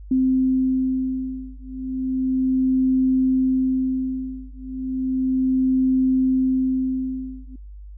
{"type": "beating tone pair", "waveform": "sine", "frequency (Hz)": [260, 260.34], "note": ["C4", "C4"], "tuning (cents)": [-11, -9], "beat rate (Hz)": 0.34, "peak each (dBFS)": -21, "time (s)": [0.11, 7.56], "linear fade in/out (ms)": 5, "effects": ["noise-tail reverb RT60 0.5 s tail -23 dB re dry", "added 50 Hz sine -36 dBFS peak until 7.97 s"]}